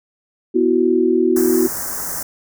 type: chord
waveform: sine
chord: B suspended fourth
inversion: none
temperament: equal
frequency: 246.9 / 329.6 / 370 Hz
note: B3 / E4 / F#4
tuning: 0 / 0 / 0 cents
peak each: -19 / -17 / -15 dBFS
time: 0.54-1.68 s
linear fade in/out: 20 ms
type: band-stop noise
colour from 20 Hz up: white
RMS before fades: -25 dBFS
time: 1.36-2.23 s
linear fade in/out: 5 ms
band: 1800 to 5500 Hz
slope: 48 dB/octave
effects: none